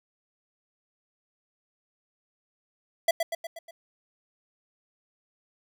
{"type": "tone with echo", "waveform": "square", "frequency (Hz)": 665, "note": "E5", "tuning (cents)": 15, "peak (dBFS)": -19, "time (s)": [3.08, 3.11], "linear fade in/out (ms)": 5, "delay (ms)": 120, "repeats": 5, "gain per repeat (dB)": -5, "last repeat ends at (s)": 3.71, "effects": []}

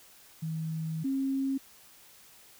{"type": "tone pair in turn", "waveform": "sine", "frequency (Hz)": [160, 269.9], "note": ["D#3", "C#4"], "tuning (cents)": [49, -46], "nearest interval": "major sixth", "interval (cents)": 905, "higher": "second", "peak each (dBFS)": [-31, -27], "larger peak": "second", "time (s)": [[0.42, 1.04], [1.04, 1.58]], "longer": "first", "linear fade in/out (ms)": 10, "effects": ["white hiss -56 dBFS RMS until 2.59 s"]}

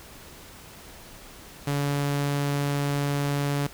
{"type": "tone", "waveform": "sawtooth", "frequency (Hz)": 142.7, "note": "D3", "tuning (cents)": -49, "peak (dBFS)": -20, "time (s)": [1.67, 3.67], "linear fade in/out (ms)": 5, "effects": ["pink hiss -46 dBFS RMS until 3.73 s"]}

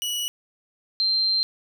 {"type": "tone pair in turn", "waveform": ["sawtooth", "sine"], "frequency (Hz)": [2933, 4148], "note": ["F#7", "C8"], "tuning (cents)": [-16, -16], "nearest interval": "tritone", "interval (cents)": 600, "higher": "second", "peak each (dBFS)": [-22, -19], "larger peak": "second", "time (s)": [[0.02, 0.28], [1, 1.43]], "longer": "second", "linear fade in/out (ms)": 0, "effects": []}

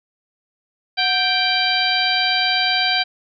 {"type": "harmonic tone with a mistuned harmonic", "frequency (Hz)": 784, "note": "G5", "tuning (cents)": 0, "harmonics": [1, 2, 3, 4, 5, 6], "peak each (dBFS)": [-23, -23, -23, -23, -23, -23], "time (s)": [0.97, 3.04], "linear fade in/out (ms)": 20, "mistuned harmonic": 1, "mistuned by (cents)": -110, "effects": []}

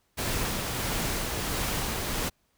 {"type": "noise with tremolo", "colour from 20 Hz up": "pink", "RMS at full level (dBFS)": -29, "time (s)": [0.17, 2.3], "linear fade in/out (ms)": 20, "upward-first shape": "sine", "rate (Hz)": 1.5, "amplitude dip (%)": 25, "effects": ["pink hiss -71 dBFS RMS until 2.57 s"]}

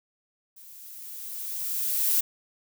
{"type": "noise with level ramp", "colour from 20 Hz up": "violet", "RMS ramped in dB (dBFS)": [-49, -22], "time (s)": [0.56, 2.21], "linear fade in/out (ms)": 10, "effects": []}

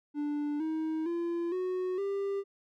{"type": "tone with pitch steps", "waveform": "triangle", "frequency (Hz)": [293.7, 316.6, 341.3, 367.9, 396.6], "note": ["D4", "D#4", "F4", "F#4", "G4"], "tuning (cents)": [0, 30, -40, -10, 20], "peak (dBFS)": -28, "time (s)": [0.14, 2.44], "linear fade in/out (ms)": 50, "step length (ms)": 460, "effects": []}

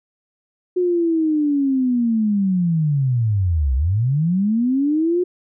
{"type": "linear two-way sweep", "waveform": "sine", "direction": "down then up", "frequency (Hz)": [364.9, 61.74, 364.9], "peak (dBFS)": -15, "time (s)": [0.76, 5.24], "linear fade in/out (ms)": 10, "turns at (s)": 3.75, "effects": []}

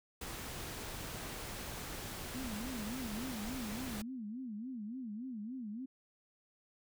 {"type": "noise", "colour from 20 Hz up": "pink", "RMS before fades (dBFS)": -44, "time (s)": [0.21, 4.02], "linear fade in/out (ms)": 5}
{"type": "tone with vibrato", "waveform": "sine", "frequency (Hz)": 233.1, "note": "A#3", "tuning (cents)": 0, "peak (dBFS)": -40, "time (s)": [2.34, 5.86], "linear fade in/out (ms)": 10, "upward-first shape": "sine", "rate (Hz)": 3.5, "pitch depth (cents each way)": 220}
{"effects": []}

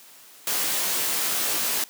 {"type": "noise with comb filter", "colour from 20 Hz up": "white", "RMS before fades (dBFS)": -25, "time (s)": [0.47, 1.84], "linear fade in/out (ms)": 2, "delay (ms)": 18, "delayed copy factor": -0.95, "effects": ["white hiss -49 dBFS RMS until 1.89 s", "high-pass 200 Hz 12 dB/octave"]}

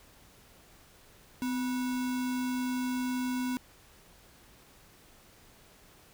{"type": "tone with sample-and-hold", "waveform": "sine", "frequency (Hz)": 253.7, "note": "B3", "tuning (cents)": 47, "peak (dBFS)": -29, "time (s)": [1.42, 3.57], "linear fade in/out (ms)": 0, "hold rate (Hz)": 1225, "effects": ["pink hiss -58 dBFS RMS until 6.13 s"]}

